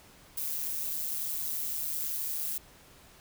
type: noise with amplitude modulation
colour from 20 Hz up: violet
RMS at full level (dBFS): -31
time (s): 0.37-2.58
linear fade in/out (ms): 5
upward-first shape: sine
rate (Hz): 151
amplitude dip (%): 60
effects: pink hiss -56 dBFS RMS until 3.2 s